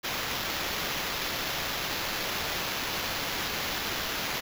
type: noise with sample-and-hold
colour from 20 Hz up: white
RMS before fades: -32 dBFS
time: 0.03-4.41 s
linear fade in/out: 20 ms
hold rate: 8820 Hz
effects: none